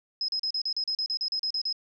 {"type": "tone bursts", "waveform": "sine", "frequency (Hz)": 5110, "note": "D#8", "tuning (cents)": 45, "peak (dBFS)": -26, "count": 14, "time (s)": [0.21, 1.727], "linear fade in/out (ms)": 2, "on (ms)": 74, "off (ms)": 37, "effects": []}